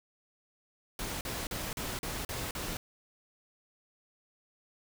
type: noise bursts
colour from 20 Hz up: pink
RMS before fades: -37 dBFS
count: 7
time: 0.99-2.77 s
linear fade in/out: 2 ms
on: 220 ms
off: 40 ms
effects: none